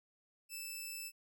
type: tone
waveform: 10% pulse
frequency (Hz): 2637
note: E7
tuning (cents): 0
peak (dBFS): -34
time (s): 0.49-1.12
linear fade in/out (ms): 50
effects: none